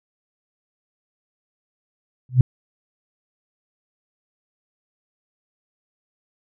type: tone with exponential growth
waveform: sine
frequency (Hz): 126.6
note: B2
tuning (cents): +43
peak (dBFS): -4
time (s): 2.29-2.41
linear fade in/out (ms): 2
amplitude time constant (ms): 24
effects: none